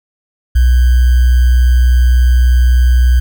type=tone with sample-and-hold; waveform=sine; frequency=61.74 Hz; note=B1; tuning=in tune; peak=-5 dBFS; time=0.55-3.2 s; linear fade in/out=10 ms; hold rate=1575 Hz; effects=none